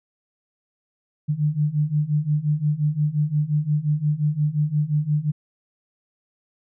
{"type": "beating tone pair", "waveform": "sine", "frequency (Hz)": [146.83, 152.53], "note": ["D3", "D#3"], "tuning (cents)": [0, -34], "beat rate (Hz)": 5.7, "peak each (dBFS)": [-23, -21], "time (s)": [1.28, 5.32], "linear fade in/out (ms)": 20, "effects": []}